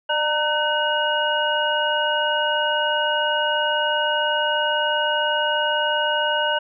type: tone cluster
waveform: sine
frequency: 599 / 922 / 1511 / 2876 Hz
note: D5 / A#5 / F#6 / F#7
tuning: +34 / -19 / +36 / -50 cents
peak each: -24 dBFS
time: 0.09-6.59 s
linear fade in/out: 10 ms
effects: none